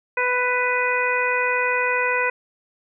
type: harmonic tone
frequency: 496.4 Hz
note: B4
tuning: 9 cents sharp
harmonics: 1 / 2 / 3 / 4 / 5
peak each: -25 / -25 / -25 / -25 / -25 dBFS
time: 0.17-2.3 s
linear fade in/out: 5 ms
effects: none